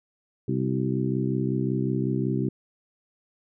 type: harmonic tone with a mistuned harmonic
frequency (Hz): 65.41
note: C2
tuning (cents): 0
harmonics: 2 / 3 / 4 / 5 / 6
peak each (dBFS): -27 / -29 / -30 / -31 / -32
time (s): 0.48-2.49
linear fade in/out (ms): 5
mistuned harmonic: 6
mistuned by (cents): -40
effects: none